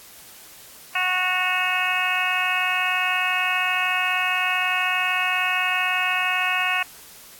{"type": "harmonic tone with a mistuned harmonic", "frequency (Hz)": 367.2, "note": "F#4", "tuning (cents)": -13, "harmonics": [2, 3, 4, 5, 6, 7, 8], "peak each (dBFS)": [-29, -28, -28, -28, -29, -24, -30], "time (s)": [0.95, 6.83], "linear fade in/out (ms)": 5, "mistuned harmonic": 8, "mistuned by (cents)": -63, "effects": ["white hiss -45 dBFS RMS until 7.39 s", "AAC 64 kbps"]}